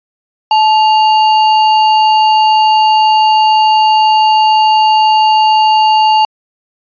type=tone with sample-and-hold; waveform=sine; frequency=867 Hz; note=A5; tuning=26 cents flat; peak=-5 dBFS; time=0.51-6.25 s; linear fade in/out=2 ms; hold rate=3675 Hz; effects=resampled to 11025 Hz